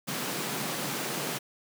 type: high-pass noise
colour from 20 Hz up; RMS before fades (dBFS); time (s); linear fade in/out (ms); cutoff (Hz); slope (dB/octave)
pink; -33; 0.07-1.39; 20; 130; 96
effects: none